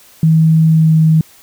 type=tone with pitch glide; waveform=sine; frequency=160.2 to 158.82 Hz; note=E3 to D#3; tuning=-49 to +36 cents; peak=-6 dBFS; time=0.23-1.21 s; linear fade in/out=2 ms; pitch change=-15 cents; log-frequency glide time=0.68-0.94 s; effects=white hiss -44 dBFS RMS until 1.42 s